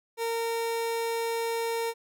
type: tone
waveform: 30% pulse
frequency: 460 Hz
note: A#4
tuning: 23 cents flat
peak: -25 dBFS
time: 0.17-1.94 s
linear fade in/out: 50 ms
effects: none